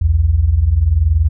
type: tone pair together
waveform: sine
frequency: 61.66 / 82.41 Hz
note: B1 / E2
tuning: -2 / 0 cents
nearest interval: perfect fourth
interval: 502 cents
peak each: -15 / -11 dBFS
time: 0.01-1.29 s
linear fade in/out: 10 ms
effects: none